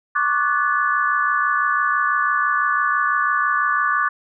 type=chord; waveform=sine; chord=D major seventh; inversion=third; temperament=equal with one note detuned; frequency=1108.7 / 1174.7 / 1480 / 1726.8 Hz; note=C#6 / D6 / F#6 / A6; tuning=0 / 0 / 0 / -33 cents; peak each=-24 / -20 / -22 / -23 dBFS; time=0.15-4.09 s; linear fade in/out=10 ms; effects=none